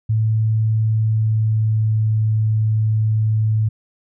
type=tone with pitch glide; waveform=sine; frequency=110 to 109.05 Hz; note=A2 to A2; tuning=0 to -15 cents; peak=-14 dBFS; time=0.09-3.69 s; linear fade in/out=10 ms; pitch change=-15 cents; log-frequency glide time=0.83-2.11 s; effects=none